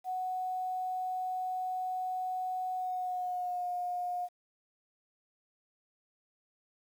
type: tone with pitch glide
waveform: sine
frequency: 740 to 715.6 Hz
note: F#5 to F5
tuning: 0 to +42 cents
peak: -32 dBFS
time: 0.04-4.29 s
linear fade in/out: 50 ms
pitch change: -58 cents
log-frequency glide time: 2.75-3.67 s
effects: 10-bit